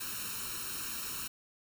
white noise with comb filter, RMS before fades -39 dBFS, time 0-1.28 s, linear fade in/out 10 ms, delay 0.73 ms, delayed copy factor +0.8, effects none

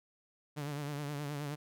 sawtooth tone with vibrato, 145.4 Hz, D3, 17 cents flat, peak -33 dBFS, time 0.56-1.56 s, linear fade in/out 20 ms, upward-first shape triangle, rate 9.5 Hz, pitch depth 72 cents each way, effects none

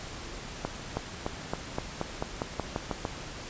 accelerating click train, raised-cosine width 1 ms, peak -15 dBFS, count 12, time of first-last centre 0.65-3.051 s, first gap 320 ms, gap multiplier 0.92, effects pink hiss -41 dBFS RMS until 3.49 s + resampled to 16000 Hz

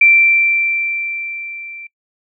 sine tone with level ramp, 2349 Hz, D7, in tune, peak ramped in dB -5 to -30 dBFS, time 0.01-1.87 s, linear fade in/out 5 ms, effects noise-tail reverb RT60 0.1 s tail -25 dB re dry

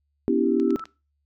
sine chord, C# half-diminished seventh, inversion third, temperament equal with one note detuned, 246.9 / 284.5 / 329.6 / 392 Hz, B3 / C#4 / E4 / G4, 0 / +45 / 0 / 0 cents, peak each -24 dBFS, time 0.28-0.76 s, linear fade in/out 0 ms
sine tone with exponential growth, 1318.5 Hz, E6, in tune, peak -31 dBFS, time 0.43-0.84 s, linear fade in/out 1 ms, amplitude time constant 89 ms
clicks, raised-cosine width 0.2 ms, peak -25 dBFS, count 4, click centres 0.599 / 0.706 / 0.795 / 0.855 s
effects noise-tail reverb RT60 0.3 s tail -21 dB re dry + added 72 Hz sine -70 dBFS peak until 1.25 s

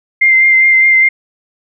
sine tone with vibrato, 2093 Hz, C7, in tune, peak -5 dBFS, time 0.21-1.09 s, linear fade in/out 10 ms, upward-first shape sine, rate 4.9 Hz, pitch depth 19 cents each way, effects none

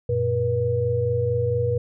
sine tone cluster, 94.2 / 118.6 / 482.1 Hz, F#2 / A#2 / B4, +32 / +30 / -42 cents, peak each -28 / -24 / -22 dBFS, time 0.09-1.78 s, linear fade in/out 5 ms, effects none

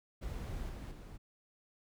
brown noise with level steps, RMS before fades -41 / -44 / -49 dBFS, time 0.21-1.18 s, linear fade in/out 20 ms, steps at 0.69 / 0.91 s, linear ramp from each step 5 ms, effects none

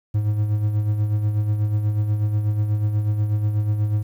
triangle tone with tremolo, 105.4 Hz, G#2, 26 cents sharp, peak -14 dBFS, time 0.14-4.03 s, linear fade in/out 10 ms, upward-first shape sine, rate 8.2 Hz, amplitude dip 50%, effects 9-bit

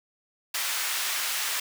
pink high-pass noise, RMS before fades -29 dBFS, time 0.54-1.6 s, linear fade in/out 5 ms, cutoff 1500 Hz, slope 12 dB/octave, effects none

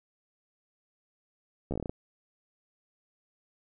slowing click train, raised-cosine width 2 ms, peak -20 dBFS, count 9, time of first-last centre 1.71-1.895 s, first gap 13 ms, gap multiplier 1.16, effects none

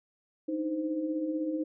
sine tone cluster, 297.5 / 313.4 / 518 Hz, D4 / D#4 / C5, +22 / +13 / -17 cents, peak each -39 / -30 / -37 dBFS, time 0.48-1.64 s, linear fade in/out 10 ms, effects none

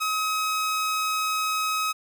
sawtooth tone, 1272 Hz, D#6, 38 cents sharp, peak -20 dBFS, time 0-1.93 s, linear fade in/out 20 ms, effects none

